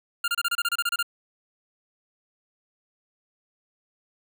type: tone bursts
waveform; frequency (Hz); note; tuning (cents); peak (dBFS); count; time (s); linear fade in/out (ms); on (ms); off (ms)
25% pulse; 1400; F6; +4; -19; 12; 0.24-1.028; 5; 40; 28
effects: none